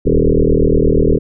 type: tone with frequency modulation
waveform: sine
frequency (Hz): 215.2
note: A3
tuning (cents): -38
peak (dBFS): -8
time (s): 0.05-1.19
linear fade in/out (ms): 20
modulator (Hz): 39.9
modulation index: 6.3
effects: none